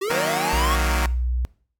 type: linear sweep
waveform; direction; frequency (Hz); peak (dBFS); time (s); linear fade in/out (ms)
square; up; 369.2 to 1137; -24; 0.01-0.76; 10
type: chord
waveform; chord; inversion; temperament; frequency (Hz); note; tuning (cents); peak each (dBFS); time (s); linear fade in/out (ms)
5% pulse; D# minor; none; equal; 155.56 / 185 / 233.1; D#3 / F#3 / A#3; 0 / 0 / 0; -16; 0.1-1.06; 2
type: tone with pitch glide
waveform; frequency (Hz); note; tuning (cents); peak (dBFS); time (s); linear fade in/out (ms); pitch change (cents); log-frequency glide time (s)
sine; 60.1 to 61.19; B1 to B1; -46 to -15; -20; 0.53-1.45; 0; +31; 0.8-1.08
effects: noise-tail reverb RT60 0.5 s tail -21 dB re dry + AAC 64 kbps